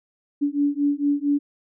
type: beating tone pair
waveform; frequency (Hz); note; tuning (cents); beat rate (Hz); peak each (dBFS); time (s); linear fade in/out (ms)
sine; 285.1 / 289.5; C#4 / D4; +49 / -25; 4.4; -22; 0.41-1.39; 20
effects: none